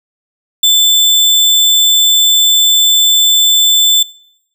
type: tone with sample-and-hold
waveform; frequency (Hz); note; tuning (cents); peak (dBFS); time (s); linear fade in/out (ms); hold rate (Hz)
sine; 3520; A7; 0; -5; 0.63-4.03; 5; 11025
effects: noise-tail reverb RT60 0.8 s tail -24 dB re dry